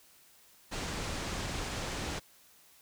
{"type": "low-pass noise", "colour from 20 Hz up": "pink", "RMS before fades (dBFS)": -37, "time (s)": [0.71, 2.2], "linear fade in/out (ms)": 20, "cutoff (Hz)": 8100, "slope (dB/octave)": 24, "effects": ["white hiss -61 dBFS RMS until 2.81 s"]}